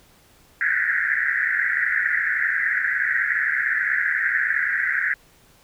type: band-pass noise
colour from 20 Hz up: white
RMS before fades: -22 dBFS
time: 0.61-5.14 s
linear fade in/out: 2 ms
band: 1500 to 2000 Hz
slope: 96 dB/octave
effects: pink hiss -55 dBFS RMS until 5.63 s